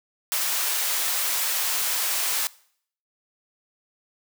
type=high-pass noise; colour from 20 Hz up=white; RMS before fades=-25 dBFS; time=0.32-2.47 s; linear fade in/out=0 ms; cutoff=690 Hz; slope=12 dB/octave; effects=noise-tail reverb RT60 0.6 s tail -21 dB re dry